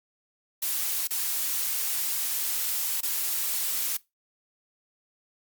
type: noise with dropouts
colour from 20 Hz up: blue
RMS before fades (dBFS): -28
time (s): 0.62-3.97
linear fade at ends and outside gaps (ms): 5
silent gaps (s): 1.073-1.106 / 3.008-3.03
effects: noise-tail reverb RT60 0.2 s tail -21 dB re dry + Opus 48 kbps